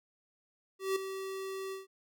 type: tone with ADSR envelope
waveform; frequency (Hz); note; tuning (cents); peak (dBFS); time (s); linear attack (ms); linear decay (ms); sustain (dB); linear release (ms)
square; 384.6; G4; -33; -28; 0.79-1.87; 170; 5; -10; 150
effects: none